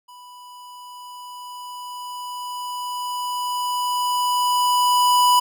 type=tone with level ramp; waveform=square; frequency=987.8 Hz; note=B5; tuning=in tune; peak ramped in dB=-42 to -13 dBFS; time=0.08-5.4 s; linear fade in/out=10 ms; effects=none